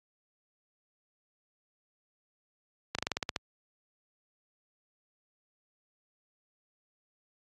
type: slowing click train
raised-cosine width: 0.2 ms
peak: -13 dBFS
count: 9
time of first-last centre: 2.95-3.362 s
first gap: 36 ms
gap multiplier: 1.1
effects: high-pass 60 Hz 12 dB/octave + AAC 32 kbps